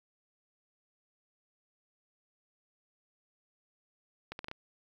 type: accelerating click train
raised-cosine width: 0.3 ms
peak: -24 dBFS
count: 5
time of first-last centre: 4.32-4.514 s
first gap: 71 ms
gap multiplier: 0.75
effects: 10-bit